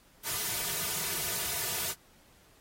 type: noise with comb filter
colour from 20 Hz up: white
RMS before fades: -33 dBFS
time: 0.23-1.95 s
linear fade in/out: 50 ms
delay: 3.7 ms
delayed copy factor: -0.9
effects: pink hiss -62 dBFS RMS until 2.6 s + AAC 48 kbps